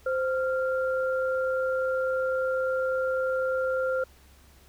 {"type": "tone pair together", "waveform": "sine", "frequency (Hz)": [520, 1388.2], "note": ["C5", "F6"], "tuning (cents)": [-11, -11], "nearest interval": "octave + perfect fourth", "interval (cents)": 1700, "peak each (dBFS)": [-25, -31], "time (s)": [0.06, 4.04], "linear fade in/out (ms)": 5, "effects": ["added 68 Hz sine -55 dBFS peak until 4.68 s", "pink hiss -58 dBFS RMS until 4.68 s"]}